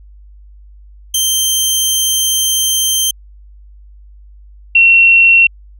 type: tone pair in turn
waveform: 15% pulse / sine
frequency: 3136 / 2723 Hz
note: G7 / F7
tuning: 0 / -44 cents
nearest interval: major second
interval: 244 cents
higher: first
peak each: -4 dBFS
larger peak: neither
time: 1.14-3.11 / 4.75-5.47 s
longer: first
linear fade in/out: 5 ms
effects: added 50 Hz sine -36 dBFS peak until 5.79 s